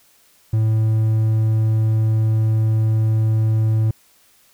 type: tone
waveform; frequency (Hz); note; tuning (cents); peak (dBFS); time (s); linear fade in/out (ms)
triangle; 110; A2; 0; -12; 0.53-3.91; 5
effects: white hiss -55 dBFS RMS until 4.53 s